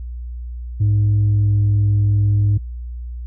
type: tone with pitch glide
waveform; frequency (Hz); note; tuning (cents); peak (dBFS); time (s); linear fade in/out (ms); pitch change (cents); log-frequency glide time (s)
sine; 103.83 to 102.7; G#2 to G#2; 0 to -19; -10; 0.8-2.58; 10; -19; 1.23-1.54
effects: tanh soft clip ceiling -11 dBFS + added 60 Hz sine -26 dBFS peak until 3.26 s